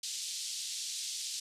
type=band-pass noise; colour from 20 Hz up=pink; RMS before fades=-39 dBFS; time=0.03-1.4 s; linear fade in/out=5 ms; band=3700 to 8500 Hz; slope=24 dB/octave; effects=resampled to 32000 Hz